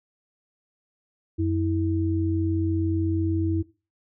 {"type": "tone pair together", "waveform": "sine", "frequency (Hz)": [91.2, 325], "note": ["F#2", "E4"], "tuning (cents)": [-24, -24], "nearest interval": "octave + minor seventh", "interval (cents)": 2200, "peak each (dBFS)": -24, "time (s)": [1.38, 3.63], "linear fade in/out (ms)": 20, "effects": ["noise-tail reverb RT60 0.3 s tail -17 dB re dry"]}